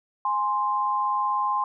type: tone pair together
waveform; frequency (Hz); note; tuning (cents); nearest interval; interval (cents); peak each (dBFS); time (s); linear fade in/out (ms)
sine; 830.6 / 1046.5; G#5 / C6; 0 / 0; major third; 400; -27 / -23; 0.25-1.64; 2
effects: none